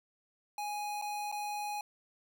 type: tone with dropouts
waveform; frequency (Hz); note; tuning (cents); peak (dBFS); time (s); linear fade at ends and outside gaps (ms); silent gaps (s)
square; 830.6; G#5; 0; -36; 0.58-1.81; 2; 1.015-1.022 / 1.316-1.324
effects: none